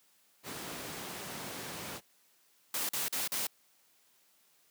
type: noise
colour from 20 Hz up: pink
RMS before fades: -41 dBFS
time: 0.43-2.01 s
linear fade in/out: 50 ms
type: noise bursts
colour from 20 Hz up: white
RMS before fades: -34 dBFS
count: 4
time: 2.74-3.469 s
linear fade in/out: 2 ms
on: 150 ms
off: 43 ms
effects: white hiss -68 dBFS RMS until 4.7 s + high-pass 150 Hz 12 dB/octave